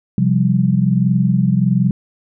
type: chord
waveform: sine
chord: C suspended fourth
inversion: none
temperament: equal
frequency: 130.81 / 174.61 / 196 Hz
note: C3 / F3 / G3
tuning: 0 / 0 / 0 cents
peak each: -16 dBFS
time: 0.18-1.91 s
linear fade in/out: 2 ms
effects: none